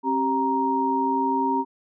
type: tone cluster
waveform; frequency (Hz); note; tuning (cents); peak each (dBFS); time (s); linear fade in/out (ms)
sine; 268 / 388.9 / 936; C4 / G4 / A#5; +42 / -14 / +7; -25 / -29 / -22; 0.03-1.65; 50
effects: none